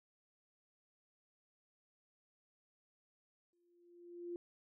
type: tone with exponential growth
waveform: sine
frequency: 347.8 Hz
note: F4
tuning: 7 cents flat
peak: -39 dBFS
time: 3.53-4.36 s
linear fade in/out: 1 ms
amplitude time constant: 180 ms
effects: none